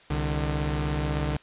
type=tone pair together; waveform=sawtooth; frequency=66.82 / 150 Hz; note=C2 / D3; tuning=+37 / +37 cents; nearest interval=octave + major second; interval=1400 cents; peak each=-24 dBFS; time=0.1-1.37 s; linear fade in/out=5 ms; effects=white hiss -54 dBFS RMS until 1.42 s + resampled to 8000 Hz